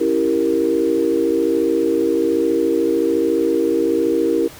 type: chord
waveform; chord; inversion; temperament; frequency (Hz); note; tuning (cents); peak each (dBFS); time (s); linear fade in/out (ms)
sine; C# diminished seventh; none; equal with one note detuned; 277.2 / 330.8 / 392 / 466.2; C#4 / E4 / G4 / Bb4; 0 / +6 / 0 / 0; -24 / -18 / -21 / -19; 0-4.48; 10
effects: pink hiss -39 dBFS RMS until 4.59 s + high-pass 60 Hz 12 dB/octave